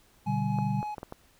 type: chord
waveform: sine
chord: G major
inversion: first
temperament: just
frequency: 122.5 / 147 / 196 Hz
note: B2 / D3 / G3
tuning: -14 / +2 / 0 cents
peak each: -31 / -31 / -30 dBFS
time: 0.26-0.82 s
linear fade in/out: 20 ms
type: tone with tremolo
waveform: triangle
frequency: 842 Hz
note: G#5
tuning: 24 cents sharp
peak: -30 dBFS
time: 0.26-0.95 s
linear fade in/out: 10 ms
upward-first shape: sine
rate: 3.7 Hz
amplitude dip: 35%
type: clicks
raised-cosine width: 1 ms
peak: -24 dBFS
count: 5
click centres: 0.587 / 0.829 / 0.982 / 1.031 / 1.124 s
effects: pink hiss -62 dBFS RMS until 1.39 s